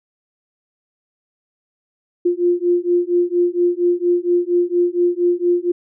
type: beating tone pair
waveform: sine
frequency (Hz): 349.2 / 353.5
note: F4 / F4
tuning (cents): 0 / +21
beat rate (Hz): 4.3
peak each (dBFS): -17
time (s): 2.25-5.72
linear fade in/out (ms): 10
effects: none